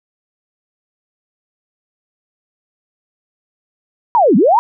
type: linear two-way sweep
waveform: sine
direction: down then up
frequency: 987.8 to 174.61 to 987.8 Hz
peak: -7 dBFS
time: 4.15-4.59 s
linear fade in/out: 0 ms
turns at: 4.36 s
effects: none